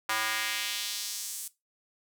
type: tone with high-pass filter sweep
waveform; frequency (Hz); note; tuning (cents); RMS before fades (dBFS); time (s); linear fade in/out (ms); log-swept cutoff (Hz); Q
square; 110; A2; 0; -33; 0.09-1.48; 5; 1200 to 9000; 1.3
effects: noise-tail reverb RT60 0.2 s tail -17 dB re dry